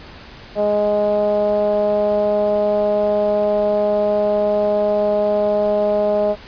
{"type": "tone with low-pass filter", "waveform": "10% pulse", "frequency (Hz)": 207.9, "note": "G#3", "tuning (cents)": 2, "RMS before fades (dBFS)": -17, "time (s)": [0.55, 6.36], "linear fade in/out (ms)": 50, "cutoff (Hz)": 610, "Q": 4.5, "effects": ["pink hiss -39 dBFS RMS until 6.47 s", "resampled to 11025 Hz"]}